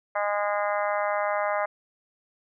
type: harmonic tone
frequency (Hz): 205.3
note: G#3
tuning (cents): -20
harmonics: 3 / 4 / 5 / 6 / 7 / 8 / 9 / 10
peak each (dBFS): -27 / -30 / -33 / -32 / -37 / -37 / -40 / -37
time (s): 0.15-1.66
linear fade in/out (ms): 10
effects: none